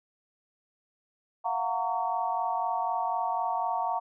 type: tone cluster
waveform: sine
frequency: 687 / 731 / 919 / 1125 Hz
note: F5 / F#5 / A#5 / C#6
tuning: -29 / -21 / -25 / +25 cents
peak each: -35 / -31 / -30 / -35 dBFS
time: 1.44-4 s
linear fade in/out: 20 ms
effects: none